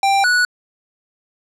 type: tone pair in turn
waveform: square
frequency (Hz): 788 / 1471.3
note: G5 / F#6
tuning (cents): +9 / -10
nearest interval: major seventh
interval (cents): 1081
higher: second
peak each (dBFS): -13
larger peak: neither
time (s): 0.03-0.24 / 0.24-0.45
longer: neither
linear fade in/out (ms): 2
effects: low-pass 8000 Hz 12 dB/octave